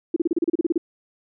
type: tone bursts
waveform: sine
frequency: 335.3 Hz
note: E4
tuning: 30 cents sharp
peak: -16 dBFS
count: 12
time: 0.14-0.779 s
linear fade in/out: 5 ms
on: 23 ms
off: 33 ms
effects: none